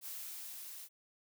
blue noise with level ramp, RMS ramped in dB -44 to -49 dBFS, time 0.01-0.89 s, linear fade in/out 50 ms, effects none

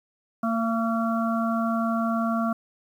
harmonic tone with a mistuned harmonic, 228.1 Hz, A#3, 37 cents flat, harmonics 1 / 3 / 5 / 6, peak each -24 / -29 / -31 / -32 dBFS, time 0.43-2.53 s, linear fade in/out 5 ms, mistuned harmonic 3, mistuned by -15 cents, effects 9-bit

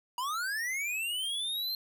square linear sweep, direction up, 950 to 4186 Hz, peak -32 dBFS, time 0.18-1.75 s, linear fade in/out 2 ms, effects none

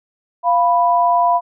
sine tone pair together, 696 / 987 Hz, F5 / B5, -6 / -1 cents, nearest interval tritone, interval 605 cents, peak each -14 dBFS, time 0.43-1.41 s, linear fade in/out 50 ms, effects none

